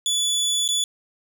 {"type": "tone with dropouts", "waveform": "25% pulse", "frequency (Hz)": 3444, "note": "A7", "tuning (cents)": -38, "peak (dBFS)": -16, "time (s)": [0.06, 0.84], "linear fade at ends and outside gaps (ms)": 1, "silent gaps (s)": [0.679, 0.688], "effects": []}